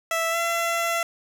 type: tone with pitch glide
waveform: 15% pulse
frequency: 659.3 to 675.9 Hz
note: E5 to E5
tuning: 0 to +43 cents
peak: -16 dBFS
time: 0.11-1.03 s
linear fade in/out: 2 ms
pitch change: +43 cents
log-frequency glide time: 0.3-0.37 s
effects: none